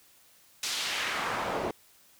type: noise with band-pass filter sweep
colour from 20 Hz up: pink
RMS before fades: -32 dBFS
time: 0.63-1.71 s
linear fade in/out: 2 ms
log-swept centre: 5400 to 490 Hz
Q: 1.1
effects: white hiss -60 dBFS RMS until 2.19 s